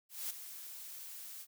blue noise with ADSR envelope, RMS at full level -38 dBFS, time 0.09-1.47 s, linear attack 210 ms, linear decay 11 ms, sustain -10 dB, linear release 56 ms, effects none

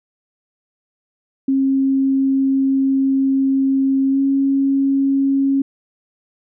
sine tone with pitch glide, 269.4 to 273.5 Hz, C#4 to C#4, -49 to -23 cents, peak -13 dBFS, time 1.48-5.62 s, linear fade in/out 5 ms, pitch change +26 cents, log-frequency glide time 4.1-4.19 s, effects none

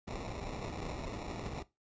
pink noise with sample-and-hold, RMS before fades -41 dBFS, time 0.07-1.63 s, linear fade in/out 10 ms, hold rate 1575 Hz, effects noise-tail reverb RT60 0.2 s tail -17 dB re dry + resampled to 16000 Hz

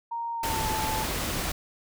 sine tone with pitch glide, 931 to 873.7 Hz, A#5 to A5, -2 to -12 cents, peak -29 dBFS, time 0.11-1.04 s, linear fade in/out 10 ms, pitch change -110 cents, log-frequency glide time 0.34-0.68 s
pink noise, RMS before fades -30 dBFS, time 0.43-1.52 s, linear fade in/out 5 ms
effects none

